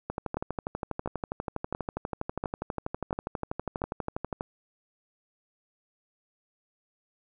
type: two click trains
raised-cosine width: 1 ms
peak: -16 / -17 dBFS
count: 6 / 54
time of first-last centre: 0.37-3.818 / 0.1-4.409 s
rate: 1.45 / 12.3 Hz
effects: none